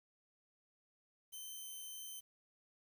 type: tone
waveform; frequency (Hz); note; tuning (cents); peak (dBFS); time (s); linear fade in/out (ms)
5% pulse; 3086; G7; -28; -38; 1.32-2.21; 20
effects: 11-bit